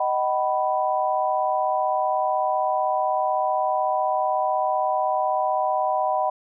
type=chord; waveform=sine; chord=B major; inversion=first; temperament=equal with one note detuned; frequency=622.3 / 758.2 / 987.8 Hz; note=D#5 / F#5 / B5; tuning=0 / +42 / 0 cents; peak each=-25 / -23 / -25 dBFS; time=0-6.3 s; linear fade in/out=5 ms; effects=none